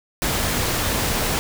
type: noise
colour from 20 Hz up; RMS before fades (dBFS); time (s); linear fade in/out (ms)
pink; -22; 0.22-1.39; 0
effects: none